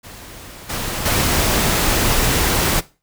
pink noise with level steps, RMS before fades -37 / -24 / -17 dBFS, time 0.03-2.81 s, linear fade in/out 20 ms, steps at 0.69 / 1.05 s, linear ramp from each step 10 ms, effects noise-tail reverb RT60 0.3 s tail -18 dB re dry

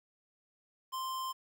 square tone, 1045 Hz, C6, 2 cents flat, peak -36 dBFS, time 0.92-1.33 s, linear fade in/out 20 ms, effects 11-bit

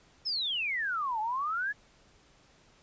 sine exponential two-way sweep, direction down then up, 5380 to 841 to 1733 Hz, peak -29 dBFS, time 0.25-1.73 s, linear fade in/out 20 ms, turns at 1.2 s, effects pink hiss -62 dBFS RMS until 2.82 s + resampled to 16000 Hz

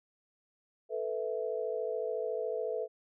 sine chord, A suspended second, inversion none, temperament equal with one note detuned, 440 / 493.9 / 655.8 Hz, A4 / B4 / E5, 0 / 0 / -9 cents, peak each -35 / -36 / -38 dBFS, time 0.89-2.88 s, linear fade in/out 50 ms, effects none

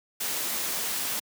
white noise, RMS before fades -30 dBFS, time 0.2-1.2 s, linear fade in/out 10 ms, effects high-pass 150 Hz 12 dB/octave

